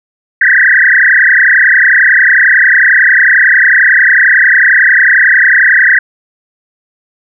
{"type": "tone with frequency modulation", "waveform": "sine", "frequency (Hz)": 1760, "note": "A6", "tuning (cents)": 0, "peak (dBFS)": -3, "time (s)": [0.41, 5.99], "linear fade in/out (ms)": 5, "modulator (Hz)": 31.1, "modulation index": 7.4, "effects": []}